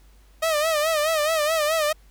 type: tone with vibrato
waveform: sawtooth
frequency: 622.3 Hz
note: D#5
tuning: in tune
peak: -16 dBFS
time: 0.42-1.93 s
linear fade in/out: 10 ms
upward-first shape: sine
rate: 4.7 Hz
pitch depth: 93 cents each way
effects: added 50 Hz sine -50 dBFS peak until 2.1 s + pink hiss -60 dBFS RMS until 2.1 s